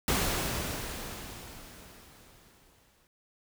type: noise with exponential decay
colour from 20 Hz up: pink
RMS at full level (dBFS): -27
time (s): 0.08-3.07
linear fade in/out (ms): 1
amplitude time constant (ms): 650
effects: none